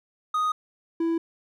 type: tone pair in turn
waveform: triangle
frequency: 1244.5 / 331.2 Hz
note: D#6 / E4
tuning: 0 / +8 cents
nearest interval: octave + major seventh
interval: 2292 cents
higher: first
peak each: -20 dBFS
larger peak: neither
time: 0.34-0.52 / 1-1.18 s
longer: neither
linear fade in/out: 5 ms
effects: none